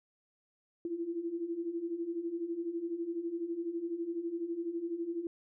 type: beating tone pair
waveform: sine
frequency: 329.6 / 341.6 Hz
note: E4 / F4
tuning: 0 / -38 cents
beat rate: 12 Hz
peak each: -40 / -35 dBFS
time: 0.85-5.27 s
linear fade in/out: 2 ms
effects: none